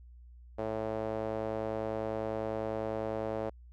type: tone with band-pass filter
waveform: sawtooth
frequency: 110 Hz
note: A2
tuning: in tune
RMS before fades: -35 dBFS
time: 0.58-3.5 s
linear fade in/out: 10 ms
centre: 570 Hz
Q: 2.4
effects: added 60 Hz sine -50 dBFS peak until 3.72 s